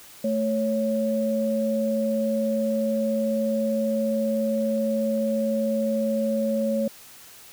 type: tone pair together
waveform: sine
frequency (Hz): 220 / 553.7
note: A3 / C#5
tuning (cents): 0 / -2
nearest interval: octave + major third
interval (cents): 1598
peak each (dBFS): -24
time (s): 0.24-6.88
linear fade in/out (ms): 5
effects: white hiss -47 dBFS RMS until 7.52 s